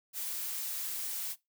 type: noise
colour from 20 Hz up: blue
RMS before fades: -37 dBFS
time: 0.13-1.36 s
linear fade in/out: 50 ms
effects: noise-tail reverb RT60 0.2 s tail -21 dB re dry